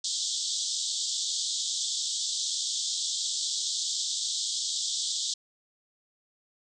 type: band-pass noise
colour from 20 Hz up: pink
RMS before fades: -31 dBFS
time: 0.04-5.34 s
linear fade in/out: 5 ms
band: 3300 to 8100 Hz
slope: 96 dB/octave
effects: none